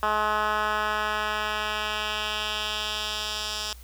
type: tone with band-pass filter sweep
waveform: 10% pulse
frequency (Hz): 212.6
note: G#3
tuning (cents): +41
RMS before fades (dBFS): -28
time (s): 0.03-3.73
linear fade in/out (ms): 0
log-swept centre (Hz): 1200 to 4800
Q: 1.6
effects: added 60 Hz sine -43 dBFS peak until 3.83 s + white hiss -53 dBFS RMS until 3.83 s